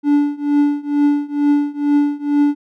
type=tone with tremolo; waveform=triangle; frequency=290 Hz; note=D4; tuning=22 cents flat; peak=-7 dBFS; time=0.03-2.55 s; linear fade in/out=50 ms; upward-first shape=triangle; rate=2.2 Hz; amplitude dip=95%; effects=none